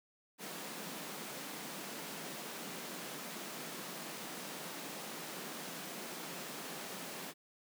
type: high-pass noise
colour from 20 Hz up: pink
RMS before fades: -45 dBFS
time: 0.38-7.34 s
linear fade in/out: 50 ms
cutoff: 160 Hz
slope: 48 dB/octave
effects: none